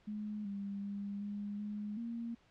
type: tone with pitch steps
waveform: sine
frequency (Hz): 210.7 / 199.6 / 201.3 / 204.6 / 208.4 / 232.6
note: G#3 / G3 / G3 / G#3 / G#3 / A#3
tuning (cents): +25 / +32 / +46 / -26 / +6 / -4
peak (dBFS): -38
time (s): 0.07-2.35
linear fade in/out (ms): 10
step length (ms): 380
effects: pink hiss -68 dBFS RMS until 2.5 s + low-pass 4000 Hz 12 dB/octave